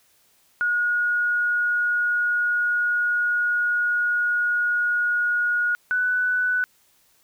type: tone pair in turn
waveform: sine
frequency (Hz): 1445 / 1490.8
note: F#6 / F#6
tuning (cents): -41 / +13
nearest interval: minor second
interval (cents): 54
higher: second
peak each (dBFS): -19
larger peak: neither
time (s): 0.61-5.75 / 5.91-6.64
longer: first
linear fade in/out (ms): 0
effects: white hiss -61 dBFS RMS until 7.23 s